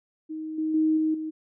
sine tone with level steps, 313.8 Hz, D#4, 15 cents sharp, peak -31 / -24 / -19 / -21 / -29 dBFS, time 0.29-1.31 s, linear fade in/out 20 ms, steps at 0.58 / 0.74 / 0.97 / 1.14 s, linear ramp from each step 5 ms, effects none

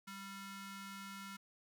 sawtooth ring-modulated tone, 784 Hz, G5, in tune, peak -40 dBFS, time 0.07-1.37 s, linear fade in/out 10 ms, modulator 587 Hz, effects none

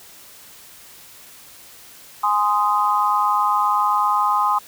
sine chord, Ab major, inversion none, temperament just, 830.6 / 1038.3 / 1245.9 Hz, Ab5 / C6 / Eb6, 0 / -14 / +2 cents, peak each -21 / -19 / -20 dBFS, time 2.23-4.59 s, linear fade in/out 10 ms, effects white hiss -44 dBFS RMS until 4.67 s

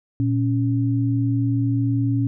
sine tone pair together, 116.9 / 278 Hz, A#2 / C#4, +5 / +5 cents, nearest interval octave + minor third, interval 1500 cents, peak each -19 / -22 dBFS, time 0.2-2.27 s, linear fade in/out 0 ms, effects none

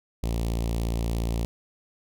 sawtooth tone with notch filter, 57.1 Hz, A#1, 35 cents flat, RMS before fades -27 dBFS, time 0.23-1.45 s, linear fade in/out 0 ms, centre 1500 Hz, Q 0.72, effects none

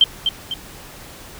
sine tone with echo, 3136 Hz, G7, in tune, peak -7 dBFS, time 0.01-0.04 s, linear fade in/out 2 ms, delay 250 ms, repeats 2, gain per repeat -7 dB, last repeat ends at 0.54 s, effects pink hiss -39 dBFS RMS until 1.39 s

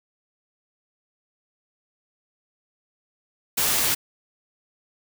white noise, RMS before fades -22 dBFS, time 3.57-3.95 s, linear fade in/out 10 ms, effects none

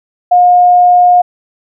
sine tone, 715 Hz, F5, 41 cents sharp, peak -3 dBFS, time 0.31-1.22 s, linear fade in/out 10 ms, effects none

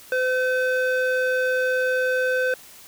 square tone with band-pass filter, 510 Hz, C5, 44 cents flat, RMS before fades -22 dBFS, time 0.12-2.54 s, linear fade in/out 2 ms, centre 1100 Hz, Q 6.6, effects white hiss -46 dBFS RMS until 2.87 s

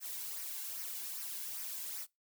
blue noise with flanger, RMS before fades -42 dBFS, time 0-2.07 s, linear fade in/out 50 ms, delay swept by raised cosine 0.26 to 1.66 ms, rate 2.5 Hz, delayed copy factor -0.55, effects noise-tail reverb RT60 0.2 s tail -23 dB re dry

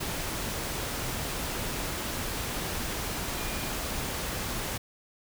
sine tone in noise, 2421 Hz, D#7, 48 cents flat, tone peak -44 dBFS, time 3.37-3.69 s, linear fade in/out 10 ms, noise pink, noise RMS -33 dBFS, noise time 0-4.78 s, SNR -14 dB, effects none

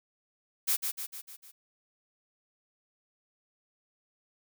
blue noise with echo, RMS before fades -27 dBFS, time 0.67-0.77 s, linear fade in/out 20 ms, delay 150 ms, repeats 5, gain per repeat -5 dB, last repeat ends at 1.52 s, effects none

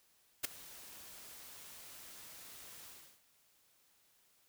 white noise with ADSR envelope, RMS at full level -32 dBFS, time 0.43-3.21 s, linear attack 18 ms, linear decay 7 ms, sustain -21 dB, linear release 340 ms, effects white hiss -71 dBFS RMS until 4.48 s

